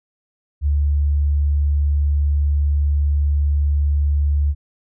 sine tone, 72.5 Hz, D2, 22 cents flat, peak -14 dBFS, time 0.61-4.55 s, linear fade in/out 50 ms, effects none

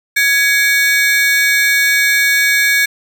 40% pulse ring-modulated tone, 1960 Hz, B6, 14 cents flat, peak -6 dBFS, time 0.16-2.86 s, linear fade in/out 10 ms, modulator 291 Hz, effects none

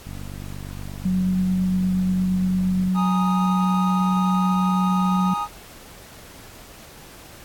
click train, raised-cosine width 5 ms, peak -23 dBFS, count 137, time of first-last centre 0.07-2.88 s, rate 48.4 Hz
sine tone, 185 Hz, F#3, in tune, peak -18 dBFS, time 1.05-5.34 s, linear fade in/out 5 ms
triangle chord, Ab suspended second, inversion none, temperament equal, 830.6 / 932.3 / 1244.5 Hz, Ab5 / Bb5 / Eb6, 0 / 0 / 0 cents, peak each -26 / -29 / -23 dBFS, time 2.94-5.48 s, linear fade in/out 50 ms
effects pink hiss -44 dBFS RMS until 7.44 s + AAC 64 kbps

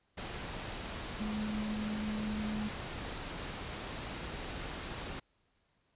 sine tone in noise, 213 Hz, G#3, 44 cents sharp, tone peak -34 dBFS, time 1.2-2.69 s, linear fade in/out 10 ms, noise pink, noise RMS -41 dBFS, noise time 0.17-5.2 s, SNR +4 dB, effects pink hiss -75 dBFS RMS until 5.95 s + resampled to 8000 Hz

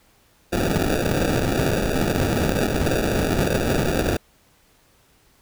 violet noise with sample-and-hold, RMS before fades -21 dBFS, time 0.52-4.17 s, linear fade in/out 10 ms, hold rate 1050 Hz, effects pink hiss -58 dBFS RMS until 5.41 s

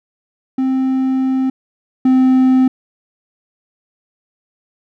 triangle tone pair in turn, 262.5 / 259 Hz, C4 / C4, +6 / -17 cents, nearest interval unison, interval 23 cents, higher first, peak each -11 / -6 dBFS, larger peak second, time 0.58-1.5 / 2.05-2.68 s, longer first, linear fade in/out 5 ms, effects none

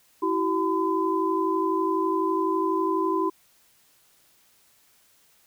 sine tone cluster, 328.5 / 380.5 / 1013 Hz, E4 / F#4 / B5, -6 / +48 / +44 cents, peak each -26 dBFS, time 0.22-3.3 s, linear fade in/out 10 ms, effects white hiss -61 dBFS RMS until 5.46 s

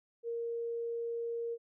sine tone, 466.2 Hz, A#4, in tune, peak -34 dBFS, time 0.23-1.58 s, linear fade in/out 50 ms, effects none

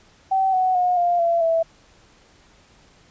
sine tone with pitch steps, 767 / 743.9 / 721.4 / 699.7 / 678.6 / 658.1 Hz, G5 / F#5 / F#5 / F5 / F5 / E5, -38 / +9 / -44 / +3 / -50 / -3 cents, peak -16 dBFS, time 0.31-1.63 s, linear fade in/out 10 ms, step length 220 ms, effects pink hiss -54 dBFS RMS until 3.1 s + resampled to 16000 Hz

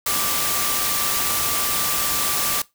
sine tone in noise, 1174.7 Hz, D6, in tune, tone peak -30 dBFS, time 0.06-2.62 s, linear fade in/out 5 ms, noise white, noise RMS -22 dBFS, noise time 0.06-2.62 s, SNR -11 dB, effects noise-tail reverb RT60 0.2 s tail -20 dB re dry

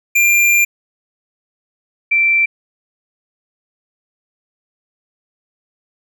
square / sine tone pair in turn, 2386 / 2344 Hz, D7 / D7, +27 / -4 cents, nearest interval unison, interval 31 cents, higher first, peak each -10 dBFS, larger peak neither, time 0.15-0.65 / 2.11-2.46 s, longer first, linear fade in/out 10 ms, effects none

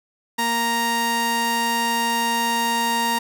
sawtooth tone pair together, 233.1 / 932.3 Hz, A#3 / A#5, 0 / 0 cents, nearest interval 2 octaves, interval 2400 cents, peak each -23 / -16 dBFS, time 0.38-3.19 s, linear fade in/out 10 ms, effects none

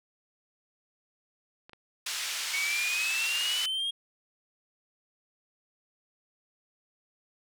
clicks, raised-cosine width 0.3 ms, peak -33 dBFS, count 2, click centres 1.695 / 1.733 s
pink band-pass noise, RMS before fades -34 dBFS, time 2.06-3.66 s, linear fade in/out 5 ms, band 2200 to 8200 Hz, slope 12 dB/octave
triangle exponential sweep, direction up, 2217 to 3274 Hz, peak -27 dBFS, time 2.53-3.91 s, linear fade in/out 10 ms
effects none

